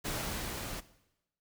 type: noise with level ramp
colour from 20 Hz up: pink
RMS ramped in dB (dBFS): -35 to -41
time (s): 0.04-0.81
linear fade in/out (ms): 20
effects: noise-tail reverb RT60 0.9 s tail -17 dB re dry